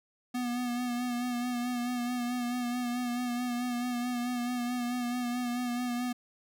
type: tone with vibrato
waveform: square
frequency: 244.4 Hz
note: B3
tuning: 18 cents flat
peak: -31 dBFS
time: 0.34-6.13 s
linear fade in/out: 10 ms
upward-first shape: sine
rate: 4.6 Hz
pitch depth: 32 cents each way
effects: none